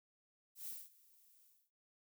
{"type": "noise with ADSR envelope", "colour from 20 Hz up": "violet", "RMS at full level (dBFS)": -45, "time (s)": [0.55, 1.71], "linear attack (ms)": 120, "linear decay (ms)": 220, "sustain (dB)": -23, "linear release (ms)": 260, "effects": []}